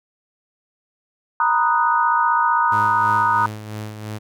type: chord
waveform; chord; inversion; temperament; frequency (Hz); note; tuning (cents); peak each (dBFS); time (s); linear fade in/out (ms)
sine; B major seventh; third; equal; 932.3 / 987.8 / 1244.5 / 1480; A#5 / B5 / D#6 / F#6; 0 / 0 / 0 / 0; -18 / -23 / -19 / -23; 1.4-3.46; 2
type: tone with tremolo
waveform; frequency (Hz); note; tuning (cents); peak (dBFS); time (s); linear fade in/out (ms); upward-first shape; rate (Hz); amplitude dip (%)
sawtooth; 106.9; A2; -49; -23; 2.71-4.19; 20; sine; 3; 50
effects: none